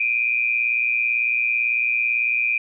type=tone pair together; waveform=sine; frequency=2371 / 2489 Hz; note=D7 / D#7; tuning=+16 / 0 cents; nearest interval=minor second; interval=84 cents; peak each=-21 dBFS; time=0-2.58 s; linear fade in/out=5 ms; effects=none

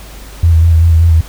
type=tone with vibrato; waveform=sine; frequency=82.5 Hz; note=E2; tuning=2 cents sharp; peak=-4 dBFS; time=0.43-1.21 s; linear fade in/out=5 ms; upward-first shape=square; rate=5.2 Hz; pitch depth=31 cents each way; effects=added 50 Hz sine -30 dBFS peak until 1.28 s + pink hiss -35 dBFS RMS until 1.28 s

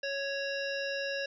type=harmonic tone with a mistuned harmonic; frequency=554 Hz; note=C#5; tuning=1 cent flat; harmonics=1 / 3 / 5 / 7 / 9 / 10; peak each=-35 / -37 / -40 / -46 / -45 / -45 dBFS; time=0.03-1.26 s; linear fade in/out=5 ms; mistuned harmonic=9; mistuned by=+20 cents; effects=none

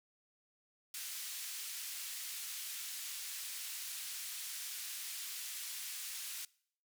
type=band-pass noise; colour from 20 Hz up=white; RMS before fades=-44 dBFS; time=0.94-6.45 s; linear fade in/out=2 ms; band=2100 to 14000 Hz; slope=12 dB/octave; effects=noise-tail reverb RT60 0.6 s tail -23 dB re dry

